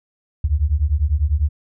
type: beating tone pair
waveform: sine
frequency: 69.3 / 79.3 Hz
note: C#2 / D#2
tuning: 0 / +33 cents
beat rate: 10 Hz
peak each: -18 dBFS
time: 0.44-1.49 s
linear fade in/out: 5 ms
effects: none